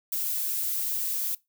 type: noise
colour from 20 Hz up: violet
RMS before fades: -29 dBFS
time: 0.12-1.35 s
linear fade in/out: 5 ms
effects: noise-tail reverb RT60 0.2 s tail -21 dB re dry